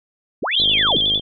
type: linear two-way sweep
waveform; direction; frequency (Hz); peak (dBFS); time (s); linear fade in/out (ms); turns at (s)
sine; up then down; 84 to 4110 to 84; -19; 0.42-0.98; 10; 0.6
type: tone with vibrato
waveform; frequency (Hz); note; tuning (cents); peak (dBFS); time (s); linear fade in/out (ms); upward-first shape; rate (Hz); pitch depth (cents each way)
sine; 3322; G#7; 0; -15; 0.51-1.21; 50; square; 11; 67
type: click train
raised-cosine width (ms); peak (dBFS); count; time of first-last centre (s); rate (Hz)
2; -18; 32; 0.6-1.196; 52
effects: none